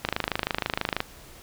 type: click train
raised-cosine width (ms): 0.3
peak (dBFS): -8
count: 26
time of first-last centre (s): 0.05-1.004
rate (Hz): 26.2
effects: pink hiss -48 dBFS RMS until 1.42 s